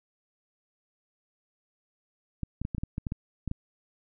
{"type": "clicks", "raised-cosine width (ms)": 5, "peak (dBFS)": -19, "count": 11, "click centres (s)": [2.433, 2.616, 2.651, 2.748, 2.782, 2.835, 2.981, 3.068, 3.121, 3.477, 3.514], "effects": []}